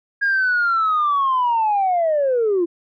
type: linear sweep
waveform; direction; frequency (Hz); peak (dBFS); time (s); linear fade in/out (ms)
sine; down; 1640 to 329.6; -14; 0.21-2.66; 20
effects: tanh soft clip ceiling -12 dBFS

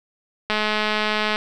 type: click train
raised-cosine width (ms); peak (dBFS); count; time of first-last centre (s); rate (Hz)
0.3; -6; 184; 0.5-1.359; 213
effects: none

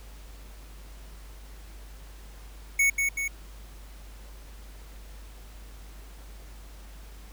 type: tone with echo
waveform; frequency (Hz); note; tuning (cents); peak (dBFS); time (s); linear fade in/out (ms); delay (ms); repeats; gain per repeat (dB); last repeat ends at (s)
square; 2217; C#7; 0; -20; 2.79-2.9; 5; 190; 2; -4; 3.28
effects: added 50 Hz sine -43 dBFS peak until 7.32 s + pink hiss -53 dBFS RMS until 7.32 s

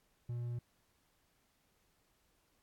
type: tone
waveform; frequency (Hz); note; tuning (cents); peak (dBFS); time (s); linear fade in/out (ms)
triangle; 120; B2; -49; -35; 0.29-0.59; 5
effects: pink hiss -75 dBFS RMS until 2.62 s + AAC 64 kbps

